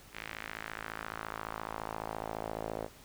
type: tone with band-pass filter sweep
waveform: sawtooth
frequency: 54.5 Hz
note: A1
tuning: 16 cents flat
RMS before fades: -41 dBFS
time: 0.12-2.89 s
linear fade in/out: 50 ms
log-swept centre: 2300 to 560 Hz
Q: 1.9
effects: pink hiss -56 dBFS RMS until 3.04 s